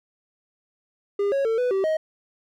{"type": "tone with pitch steps", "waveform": "triangle", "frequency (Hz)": [403.6, 551, 450.1, 496.3, 386.2, 629], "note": ["G#4", "C#5", "A4", "B4", "G4", "D#5"], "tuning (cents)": [-49, -11, 39, 8, -26, 19], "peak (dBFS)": -18, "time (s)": [1.19, 1.97], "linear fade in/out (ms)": 5, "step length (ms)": 130, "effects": []}